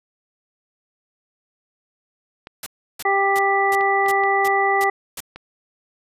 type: clicks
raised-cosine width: 0.3 ms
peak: -20 dBFS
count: 5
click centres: 2.471 / 3.81 / 4.062 / 4.237 / 5.36 s
type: noise bursts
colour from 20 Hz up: white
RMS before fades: -30 dBFS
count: 8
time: 2.63-5.204 s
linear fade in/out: 2 ms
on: 33 ms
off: 330 ms
type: harmonic tone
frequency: 394.3 Hz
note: G4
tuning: 10 cents sharp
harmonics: 1 / 2 / 3 / 5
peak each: -22 / -19 / -24 / -21 dBFS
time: 3.05-4.9 s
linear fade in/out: 5 ms
effects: resampled to 32000 Hz